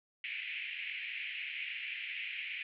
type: band-pass noise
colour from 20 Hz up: pink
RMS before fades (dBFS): -41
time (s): 0.24-2.63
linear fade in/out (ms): 2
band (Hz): 2100 to 2800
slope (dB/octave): 48
effects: none